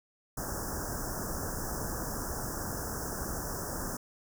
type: band-stop noise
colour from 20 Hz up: pink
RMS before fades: -36 dBFS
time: 0.37-3.97 s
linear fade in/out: 5 ms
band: 1700 to 5200 Hz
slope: 96 dB/octave
effects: none